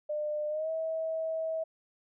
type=tone with pitch glide; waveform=sine; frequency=601 to 644.1 Hz; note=D5 to E5; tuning=+40 to -40 cents; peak=-30 dBFS; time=0.09-1.64 s; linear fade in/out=10 ms; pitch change=+120 cents; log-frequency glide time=0.49-0.7 s; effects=none